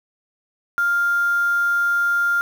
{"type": "tone with quantisation", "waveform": "sine", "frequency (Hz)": 1400, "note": "F6", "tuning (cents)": 4, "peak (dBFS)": -16, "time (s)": [0.78, 2.41], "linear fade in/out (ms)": 0, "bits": 6, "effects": []}